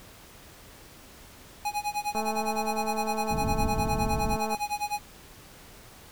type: tone with tremolo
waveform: square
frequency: 830.6 Hz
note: G#5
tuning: in tune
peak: -26 dBFS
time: 1.65-4.99 s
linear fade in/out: 2 ms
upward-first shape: sine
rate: 9.8 Hz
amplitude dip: 95%
type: click train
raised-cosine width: 1 ms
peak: -21 dBFS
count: 526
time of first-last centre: 2.15-4.547 s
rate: 219 Hz
type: low-pass noise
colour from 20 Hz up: pink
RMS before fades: -30 dBFS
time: 3.3-4.37 s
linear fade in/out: 10 ms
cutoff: 290 Hz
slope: 48 dB/octave
effects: pink hiss -50 dBFS RMS until 6.11 s